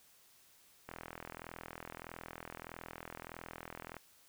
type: click train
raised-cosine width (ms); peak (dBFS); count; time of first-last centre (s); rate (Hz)
0.5; -29; 129; 0.89-3.967; 41.6
effects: white hiss -65 dBFS RMS until 4.28 s